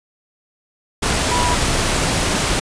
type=tone in noise; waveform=sine; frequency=978 Hz; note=B5; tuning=17 cents flat; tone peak=-19 dBFS; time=1.31-1.55 s; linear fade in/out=10 ms; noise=pink; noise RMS=-18 dBFS; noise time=1.02-2.6 s; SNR=-4 dB; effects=resampled to 22050 Hz